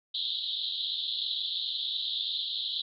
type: band-pass noise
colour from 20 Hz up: pink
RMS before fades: -33 dBFS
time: 0.14-2.82 s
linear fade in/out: 10 ms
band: 3300 to 4100 Hz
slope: 96 dB/octave
effects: none